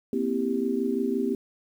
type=chord; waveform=sine; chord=C dominant seventh; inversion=third; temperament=just; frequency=235.5 / 261.6 / 327 / 392.4 Hz; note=Bb3 / C4 / E4 / G4; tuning=+18 / 0 / -14 / +2 cents; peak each=-29 / -28 / -34 / -28 dBFS; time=0.13-1.35 s; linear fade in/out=2 ms; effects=9-bit